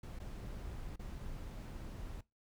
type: noise with dropouts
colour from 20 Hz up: brown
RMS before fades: -45 dBFS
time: 0.03-2.21 s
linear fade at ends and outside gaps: 5 ms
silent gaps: 0.19-0.199 / 0.96-0.993 s
effects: noise-tail reverb RT60 0.2 s tail -20 dB re dry